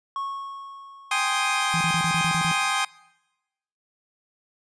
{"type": "tone with exponential decay", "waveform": "triangle", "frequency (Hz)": 1100, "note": "C#6", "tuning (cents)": -14, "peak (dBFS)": -24, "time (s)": [0.16, 2.14], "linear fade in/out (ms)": 1, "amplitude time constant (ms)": 430}
{"type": "chord", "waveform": "20% pulse", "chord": "Ab major seventh", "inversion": "third", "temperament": "equal", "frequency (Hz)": [784, 830.6, 1046.5, 1244.5], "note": ["G5", "Ab5", "C6", "Eb6"], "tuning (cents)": [0, 0, 0, 0], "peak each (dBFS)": [-23, -25, -22, -21], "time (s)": [1.11, 2.85], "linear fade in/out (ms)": 5}
{"type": "tone bursts", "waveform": "sine", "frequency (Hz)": 164.81, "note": "E3", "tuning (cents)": 0, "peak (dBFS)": -25, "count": 8, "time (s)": [1.74, 2.515], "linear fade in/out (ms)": 0, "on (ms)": 68, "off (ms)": 33}
{"effects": ["noise-tail reverb RT60 1.0 s tail -23 dB re dry", "resampled to 22050 Hz"]}